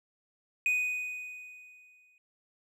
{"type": "tone with exponential decay", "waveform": "triangle", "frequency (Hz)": 2489, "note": "D#7", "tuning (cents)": 0, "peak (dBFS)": -22, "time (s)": [0.66, 2.18], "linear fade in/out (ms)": 1, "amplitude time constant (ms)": 330, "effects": []}